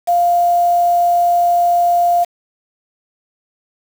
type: tone with quantisation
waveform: sine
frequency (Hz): 698.5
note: F5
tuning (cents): 0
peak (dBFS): -10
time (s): 0.07-2.25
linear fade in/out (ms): 20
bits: 5
effects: none